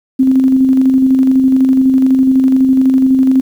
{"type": "tone with tremolo", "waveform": "sine", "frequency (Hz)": 262.8, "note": "C4", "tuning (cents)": 8, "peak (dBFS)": -5, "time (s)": [0.19, 3.41], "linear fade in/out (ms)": 10, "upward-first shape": "square", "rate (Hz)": 12, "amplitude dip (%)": 30, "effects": ["7-bit"]}